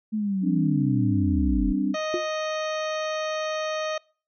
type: linear sweep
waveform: sine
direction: down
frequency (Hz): 220 to 37.22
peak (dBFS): -23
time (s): 0.12-1.73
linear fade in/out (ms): 20
type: chord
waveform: sine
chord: G suspended fourth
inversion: none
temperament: equal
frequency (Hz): 196 / 261.6 / 293.7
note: G3 / C4 / D4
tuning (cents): 0 / 0 / 0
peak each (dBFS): -27 / -26 / -25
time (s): 0.41-1.96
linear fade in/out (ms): 50
type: harmonic tone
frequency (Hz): 622.3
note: D#5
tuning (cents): 0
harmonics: 1 / 2 / 3 / 4 / 5 / 6 / 7 / 9 / 10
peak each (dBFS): -27 / -33 / -37 / -39 / -41 / -43 / -44 / -46 / -47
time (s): 1.94-3.98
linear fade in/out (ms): 5
type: tone with exponential decay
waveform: sine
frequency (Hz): 353.5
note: F4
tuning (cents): +21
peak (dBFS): -20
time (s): 2.14-2.29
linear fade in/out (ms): 1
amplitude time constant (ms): 31
effects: noise-tail reverb RT60 0.4 s tail -25 dB re dry

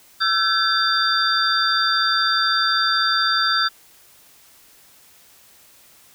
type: tone cluster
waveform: sine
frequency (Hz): 1336 / 1541 / 1693 / 3596 / 4722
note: E6 / G6 / G#6 / A7 / D8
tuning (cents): +23 / -30 / +33 / +37 / +9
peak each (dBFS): -21 / -23 / -29 / -23 / -22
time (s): 0.2-3.69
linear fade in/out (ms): 20
effects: white hiss -51 dBFS RMS until 6.14 s

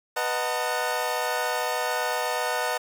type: chord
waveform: 25% pulse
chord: B dominant seventh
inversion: none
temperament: equal with one note detuned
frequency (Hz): 493.9 / 622.3 / 740 / 899.5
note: B4 / D#5 / F#5 / A5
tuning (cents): 0 / 0 / 0 / +38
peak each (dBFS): -27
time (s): 0.16-2.78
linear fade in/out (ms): 10
effects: 9-bit

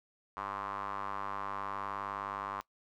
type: tone with band-pass filter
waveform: square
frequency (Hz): 49.78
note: G1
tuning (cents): +27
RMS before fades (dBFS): -39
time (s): 0.37-2.61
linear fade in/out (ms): 0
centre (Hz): 1100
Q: 5.1
effects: noise-tail reverb RT60 0.1 s tail -20 dB re dry

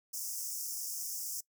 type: high-pass noise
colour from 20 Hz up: pink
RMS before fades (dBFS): -39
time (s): 0.13-1.41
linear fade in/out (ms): 10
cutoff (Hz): 5200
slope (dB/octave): 96
effects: noise-tail reverb RT60 0.1 s tail -21 dB re dry

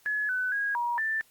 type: tone with pitch steps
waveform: sine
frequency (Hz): 1699 / 1504 / 1644 / 954 / 1771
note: G#6 / F#6 / G#6 / A#5 / A6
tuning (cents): +39 / +28 / -18 / +40 / +11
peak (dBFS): -26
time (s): 0.06-1.21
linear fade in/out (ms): 0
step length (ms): 230
effects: white hiss -62 dBFS RMS until 1.3 s + Opus 48 kbps

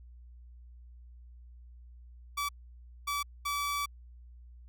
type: tone bursts at uneven times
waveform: sawtooth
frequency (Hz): 1151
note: D6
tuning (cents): -35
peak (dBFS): -27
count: 3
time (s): 2.37-2.49 / 3.07-3.23 / 3.45-3.86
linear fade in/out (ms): 10
effects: added 60 Hz sine -49 dBFS peak until 4.68 s

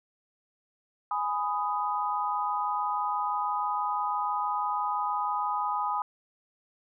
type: chord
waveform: sine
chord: G# minor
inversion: none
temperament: just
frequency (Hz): 830.6 / 996.7 / 1245.9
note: G#5 / B5 / D#6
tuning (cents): 0 / +16 / +2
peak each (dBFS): -31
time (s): 1.11-6.02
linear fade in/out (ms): 2
effects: none

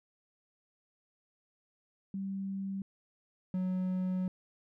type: tone pair in turn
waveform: sine / triangle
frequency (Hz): 194.5 / 184.67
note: G3 / F#3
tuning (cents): -13 / -3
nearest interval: minor second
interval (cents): 90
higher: first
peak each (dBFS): -34 / -28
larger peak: second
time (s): 2.14-2.82 / 3.54-4.28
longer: second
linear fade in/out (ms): 2
effects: none

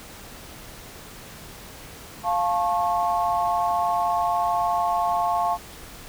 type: chord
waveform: sine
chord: F augmented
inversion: none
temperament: just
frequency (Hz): 698.5 / 873.1 / 1091.3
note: F5 / A5 / C#6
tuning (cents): 0 / -14 / -27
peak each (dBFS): -23 / -25 / -26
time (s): 2.23-5.58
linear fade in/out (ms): 50
effects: pink hiss -42 dBFS RMS until 6.08 s

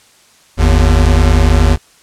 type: tone pair together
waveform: square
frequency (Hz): 50.2 / 79.9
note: G1 / D#2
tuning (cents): +42 / +47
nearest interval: minor sixth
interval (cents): 805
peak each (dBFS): -10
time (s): 0.57-1.78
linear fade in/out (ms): 50
effects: white hiss -47 dBFS RMS until 2.02 s + low-pass 9000 Hz 12 dB/octave

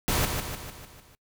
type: noise with echo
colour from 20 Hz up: pink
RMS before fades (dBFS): -25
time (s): 0.08-0.25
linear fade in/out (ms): 0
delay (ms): 150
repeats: 6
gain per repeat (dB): -5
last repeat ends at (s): 1.15
effects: noise-tail reverb RT60 0.1 s tail -24 dB re dry

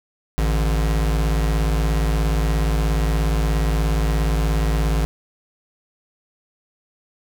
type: tone pair together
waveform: square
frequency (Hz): 54.59 / 146.83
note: A1 / D3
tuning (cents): -13 / 0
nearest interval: octave + perfect fourth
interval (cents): 1713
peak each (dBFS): -18 / -27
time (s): 0.38-5.05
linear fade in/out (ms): 0
effects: none

